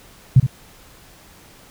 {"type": "tone with echo", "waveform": "sine", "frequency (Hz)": 129.2, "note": "C3", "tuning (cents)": -21, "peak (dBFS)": -5, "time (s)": [0.36, 0.4], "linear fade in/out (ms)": 5, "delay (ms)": 66, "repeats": 1, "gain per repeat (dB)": -9, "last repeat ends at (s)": 0.466, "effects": ["pink hiss -47 dBFS RMS until 1.7 s"]}